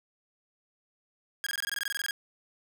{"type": "tone bursts", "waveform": "sawtooth", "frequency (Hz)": 1637, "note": "G#6", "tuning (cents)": -25, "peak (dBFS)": -26, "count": 15, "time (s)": [1.44, 2.109], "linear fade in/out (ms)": 0, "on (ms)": 25, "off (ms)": 21, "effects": []}